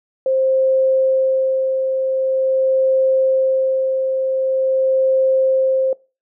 sine tone with tremolo, 527 Hz, C5, 12 cents sharp, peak -12 dBFS, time 0.26-5.93 s, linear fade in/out 2 ms, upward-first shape sine, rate 0.45 Hz, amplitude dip 40%, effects noise-tail reverb RT60 0.3 s tail -22 dB re dry

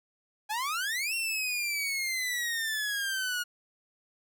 sawtooth exponential two-way sweep, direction up then down, 817 to 2747 to 1434 Hz, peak -26 dBFS, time 0.49-3.44 s, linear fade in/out 20 ms, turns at 1.14 s, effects none

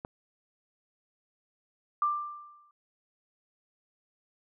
click, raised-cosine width 1 ms, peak -23 dBFS, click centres 0.049 s
sine tone with exponential decay, 1184 Hz, D6, 14 cents sharp, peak -22 dBFS, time 2.02-2.71 s, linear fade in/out 2 ms, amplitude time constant 150 ms
effects none

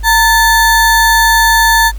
square ring-modulated tone, 1330 Hz, E6, 15 cents sharp, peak -4 dBFS, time 0.03-1.92 s, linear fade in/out 50 ms, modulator 414 Hz, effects added 50 Hz sine -19 dBFS peak until 1.98 s + pink hiss -42 dBFS RMS until 1.98 s

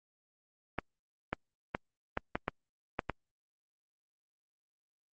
clicks, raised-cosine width 0.5 ms, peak -16 dBFS, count 8, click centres 0.787 / 1.33 / 1.749 / 2.174 / 2.355 / 2.481 / 2.992 / 3.097 s, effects Opus 24 kbps

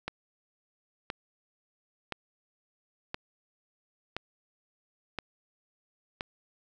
click train, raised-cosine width 0.3 ms, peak -17 dBFS, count 7, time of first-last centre 0.08-6.209 s, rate 0.979 Hz, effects none

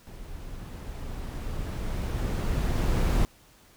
brown noise with level ramp, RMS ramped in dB -42 to -22 dBFS, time 0.07-3.25 s, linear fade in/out 0 ms, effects pink hiss -57 dBFS RMS until 3.76 s

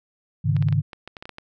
sine chord, Ab suspended fourth, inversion none, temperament just, 103.83 / 138.43 / 155.74 Hz, Ab2 / Db3 / Eb3, 0 / -2 / +2 cents, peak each -22 dBFS, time 0.44-0.82 s, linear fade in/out 20 ms
clicks, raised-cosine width 0.3 ms, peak -21 dBFS, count 11, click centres 0.566 / 0.625 / 0.686 / 0.726 / 0.932 / 1.076 / 1.168 / 1.225 / 1.255 / 1.293 / 1.384 s
effects none

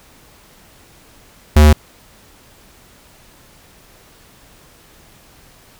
square tone, 75.5 Hz, D2, 48 cents sharp, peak -5 dBFS, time 1.56-1.73 s, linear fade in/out 5 ms, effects pink hiss -47 dBFS RMS until 5.79 s

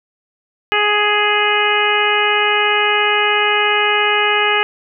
harmonic tone, 417 Hz, G#4, 7 cents sharp, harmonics 1 / 2 / 3 / 4 / 5 / 6 / 7, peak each -20 / -20 / -20 / -20 / -20 / -20 / -20 dBFS, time 0.72-4.63 s, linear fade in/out 0 ms, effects none

